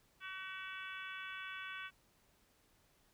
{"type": "harmonic tone with a mistuned harmonic", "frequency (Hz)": 378.5, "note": "F#4", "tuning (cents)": 39, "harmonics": [3, 4, 5, 6, 7, 8, 9], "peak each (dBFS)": [-51, -47, -55, -52, -52, -57, -55], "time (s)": [0.2, 1.91], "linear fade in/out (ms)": 50, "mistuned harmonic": 8, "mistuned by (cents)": -32, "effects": ["pink hiss -72 dBFS RMS until 3.13 s"]}